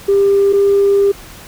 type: tone pair in turn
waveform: sine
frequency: 397.6 / 399.2 Hz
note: G4 / G4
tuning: +25 / +32 cents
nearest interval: unison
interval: 7 cents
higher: second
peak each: -7 dBFS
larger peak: neither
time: 0.08-0.53 / 0.53-1.12 s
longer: second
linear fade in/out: 10 ms
effects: tanh soft clip ceiling -4 dBFS + pink hiss -36 dBFS RMS until 1.47 s